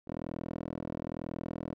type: tone with band-pass filter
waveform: 10% pulse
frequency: 41.04 Hz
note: E1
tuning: 7 cents flat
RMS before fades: -39 dBFS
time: 0.07-1.75 s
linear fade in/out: 10 ms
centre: 380 Hz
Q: 1.4
effects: none